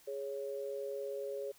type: tone pair together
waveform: sine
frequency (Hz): 415.3 / 554.4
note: G#4 / C#5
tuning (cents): 0 / 0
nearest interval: perfect fourth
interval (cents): 500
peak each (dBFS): -40 / -40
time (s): 0.07-1.52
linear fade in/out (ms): 10
effects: white hiss -63 dBFS RMS until 1.58 s